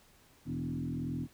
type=tone with frequency modulation; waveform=sine; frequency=201.4 Hz; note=G3; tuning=47 cents sharp; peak=-33 dBFS; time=0.45-1.28 s; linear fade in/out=50 ms; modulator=42 Hz; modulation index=2.3; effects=pink hiss -63 dBFS RMS until 1.33 s